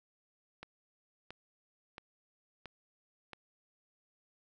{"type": "click train", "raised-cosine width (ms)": 0.3, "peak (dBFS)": -29, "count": 5, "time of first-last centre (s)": [0.63, 3.333], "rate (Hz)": 1.48, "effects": []}